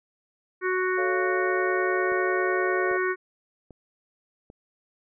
harmonic tone, 370 Hz, F#4, in tune, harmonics 1 / 3 / 4 / 5 / 6, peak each -25 / -31 / -30 / -31 / -37 dBFS, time 0.61-3.16 s, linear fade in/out 50 ms
sine chord, A augmented, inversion none, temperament equal, 440 / 554.4 / 698.5 Hz, A4 / C#5 / E#5, 0 / 0 / 0 cents, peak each -33 dBFS, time 0.97-2.98 s, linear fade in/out 20 ms
click train, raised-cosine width 2 ms, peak -32 dBFS, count 4, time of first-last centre 2.12-4.501 s, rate 1.26 Hz
effects none

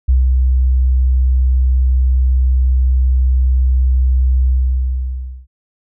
sine tone with ADSR envelope, 63.9 Hz, C2, 40 cents flat, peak -7 dBFS, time 0.08-5.47 s, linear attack 12 ms, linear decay 160 ms, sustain -2 dB, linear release 1000 ms, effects none

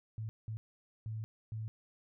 sine tone bursts at uneven times, 110 Hz, A2, in tune, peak -37 dBFS, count 4, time 0.18-0.29 / 0.48-0.57 / 1.06-1.24 / 1.52-1.68 s, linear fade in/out 0 ms, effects none

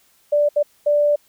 sine tone bursts at uneven times, 587.3 Hz, D5, in tune, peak -13 dBFS, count 3, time 0.32-0.49 / 0.56-0.63 / 0.86-1.16 s, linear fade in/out 10 ms, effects white hiss -58 dBFS RMS until 1.28 s

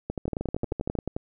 two click trains, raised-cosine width 2 ms, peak -16 / -15 dBFS, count 12 / 11, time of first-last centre 0.1-0.953 / 0.28-1.165 s, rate 12.9 / 11.3 Hz, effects none

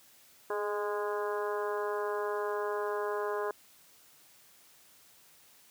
harmonic tone with a mistuned harmonic, 206.2 Hz, G#3, 12 cents flat, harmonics 2 / 3 / 4 / 5 / 6 / 7 / 8, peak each -33 / -39 / -42 / -38 / -44 / -45 / -45 dBFS, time 0.5-3.51 s, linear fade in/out 2 ms, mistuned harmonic 2, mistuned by +21 cents, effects white hiss -60 dBFS RMS until 5.7 s + high-pass 80 Hz 12 dB/octave

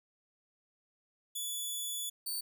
10% pulse tone pair in turn, 3440 / 4534 Hz, A7 / C#8, -40 / +38 cents, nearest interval perfect fourth, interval 478 cents, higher second, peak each -28 dBFS, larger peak neither, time 1.35-2.1 / 2.26-2.41 s, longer first, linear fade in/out 10 ms, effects none

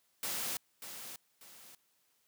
white noise with echo, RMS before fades -37 dBFS, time 0.23-0.57 s, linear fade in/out 2 ms, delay 590 ms, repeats 2, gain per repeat -9 dB, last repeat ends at 1.75 s, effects white hiss -74 dBFS RMS until 2.27 s + high-pass 100 Hz 12 dB/octave

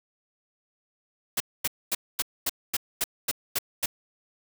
white noise bursts, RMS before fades -26 dBFS, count 10, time 1.37-3.86 s, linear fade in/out 5 ms, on 33 ms, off 240 ms, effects none

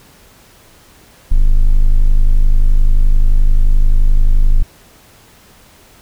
triangle tone, 25.75 Hz, G#0, 14 cents flat, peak -3 dBFS, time 1.31-4.63 s, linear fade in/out 10 ms, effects pink hiss -45 dBFS RMS until 6.01 s

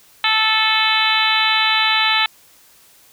harmonic tone with a mistuned harmonic, 438.4 Hz, A4, 6 cents flat, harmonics 2 / 3 / 4 / 5 / 6 / 7 / 8 / 9, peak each -22 / -22 / -22 / -22 / -22 / -22 / -22 / -22 dBFS, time 0.24-2.26 s, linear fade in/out 2 ms, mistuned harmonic 6, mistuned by -20 cents, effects white hiss -50 dBFS RMS until 3.12 s

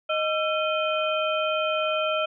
harmonic tone with a mistuned harmonic, 622.3 Hz, D#5, in tune, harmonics 1 / 2 / 4 / 5, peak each -25 / -28 / -31 / -32 dBFS, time 0.09-2.26 s, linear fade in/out 10 ms, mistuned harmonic 2, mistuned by +140 cents, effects none

